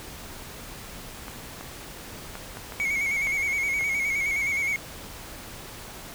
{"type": "clicks", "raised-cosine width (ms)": 0.5, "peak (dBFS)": -22, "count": 8, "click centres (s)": [1.282, 1.61, 2.354, 2.571, 2.722, 2.799, 3.271, 3.81]}
{"type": "tone with vibrato", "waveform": "triangle", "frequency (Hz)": 2209, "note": "C#7", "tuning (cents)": -7, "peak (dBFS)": -22, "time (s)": [2.8, 4.76], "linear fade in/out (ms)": 0, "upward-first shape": "square", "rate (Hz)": 9.6, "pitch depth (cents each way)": 40}
{"effects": ["pink hiss -41 dBFS RMS until 6.14 s"]}